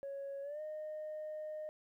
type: tone with pitch glide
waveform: sine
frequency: 554.4 to 615.1 Hz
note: C#5 to D#5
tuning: 0 to -20 cents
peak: -39 dBFS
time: 0.03-1.69 s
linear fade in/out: 0 ms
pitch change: +180 cents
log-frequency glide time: 0.42-0.61 s
effects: tanh soft clip ceiling -38 dBFS + 13-bit